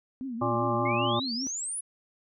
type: tone with vibrato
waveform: sine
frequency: 247.6 Hz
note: B3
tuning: 5 cents sharp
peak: -32 dBFS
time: 0.21-1.47 s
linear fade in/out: 0 ms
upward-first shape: triangle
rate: 5.1 Hz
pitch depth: 190 cents each way
type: harmonic tone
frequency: 117.7 Hz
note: A#2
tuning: 17 cents sharp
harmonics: 1 / 3 / 5 / 7 / 9 / 10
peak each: -32 / -32 / -32 / -32 / -32 / -32 dBFS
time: 0.41-1.2 s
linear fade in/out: 10 ms
type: exponential sweep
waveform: sine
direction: up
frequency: 2093 to 10510 Hz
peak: -31 dBFS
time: 0.85-1.81 s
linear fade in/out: 10 ms
effects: none